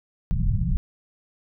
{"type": "low-pass noise", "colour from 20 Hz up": "pink", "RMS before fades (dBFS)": -22, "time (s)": [0.31, 0.77], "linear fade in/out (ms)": 0, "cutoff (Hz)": 200, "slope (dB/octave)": 96, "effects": []}